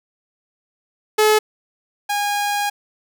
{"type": "tone pair in turn", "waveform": "sawtooth", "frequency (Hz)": [428.7, 818.9], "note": ["A4", "G#5"], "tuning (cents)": [-45, -25], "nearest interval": "major seventh", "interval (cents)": 1120, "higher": "second", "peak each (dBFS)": [-8, -15], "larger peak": "first", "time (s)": [[1.18, 1.39], [2.09, 2.7]], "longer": "second", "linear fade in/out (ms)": 10, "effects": []}